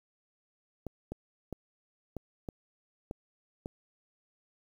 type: clicks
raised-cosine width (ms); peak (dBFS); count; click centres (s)
2; -24; 7; 0.867 / 1.12 / 1.527 / 2.167 / 2.488 / 3.111 / 3.659
effects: 9-bit